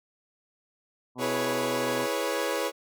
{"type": "harmonic tone", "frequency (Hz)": 125.7, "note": "B2", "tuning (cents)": 31, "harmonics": [1, 2, 3, 4, 5, 6, 7, 8, 9], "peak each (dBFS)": [-42, -35, -43, -47, -45, -46, -45, -43, -52], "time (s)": [1.15, 2.08], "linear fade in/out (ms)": 50}
{"type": "chord", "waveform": "sawtooth", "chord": "C# minor seventh", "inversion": "first", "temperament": "equal with one note detuned", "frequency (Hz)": [329.6, 415.3, 490.5, 554.4], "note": ["E4", "G#4", "B4", "C#5"], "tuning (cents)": [0, 0, -12, 0], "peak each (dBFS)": [-31, -29, -28, -27], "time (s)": [1.18, 2.72], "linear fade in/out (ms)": 50}
{"effects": []}